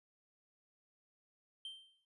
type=tone with exponential decay; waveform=triangle; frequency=3136 Hz; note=G7; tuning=in tune; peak=-40 dBFS; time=1.65-2.05 s; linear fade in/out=2 ms; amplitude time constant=86 ms; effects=resampled to 24000 Hz